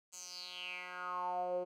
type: tone with band-pass filter sweep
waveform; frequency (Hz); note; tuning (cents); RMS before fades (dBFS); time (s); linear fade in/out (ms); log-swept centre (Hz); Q
10% pulse; 180; F#3; -47; -41; 0.12-1.65; 20; 7400 to 450; 6.1
effects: none